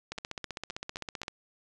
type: two click trains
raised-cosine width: 0.2 ms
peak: -23 / -19 dBFS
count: 5 / 19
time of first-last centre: 0.18-1.233 / 0.12-1.281 s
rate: 3.8 / 15.5 Hz
effects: resampled to 22050 Hz